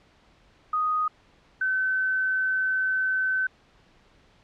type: tone pair in turn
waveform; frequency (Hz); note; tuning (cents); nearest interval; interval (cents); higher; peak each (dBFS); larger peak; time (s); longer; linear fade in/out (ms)
sine; 1244.5 / 1525.9; D#6 / G6; 0 / -47; major third; 353; second; -22 / -22; neither; 0.73-1.08 / 1.61-3.47; second; 5
effects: pink hiss -59 dBFS RMS until 4.43 s + low-pass 4000 Hz 12 dB/octave